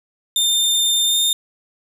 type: tone with pitch glide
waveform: sawtooth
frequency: 3609 to 3638 Hz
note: A7 to A#7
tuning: +43 to -43 cents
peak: -12 dBFS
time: 0.36-1.33 s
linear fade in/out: 2 ms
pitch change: +14 cents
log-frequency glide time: 1.06-1.16 s
effects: none